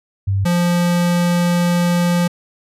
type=tone pair in turn; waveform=sine / square; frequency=98 / 174.62 Hz; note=G2 / F3; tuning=0 / 0 cents; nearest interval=minor seventh; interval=1000 cents; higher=second; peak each=-14 dBFS; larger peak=neither; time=0.27-0.45 / 0.45-2.28 s; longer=second; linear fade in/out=10 ms; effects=resampled to 32000 Hz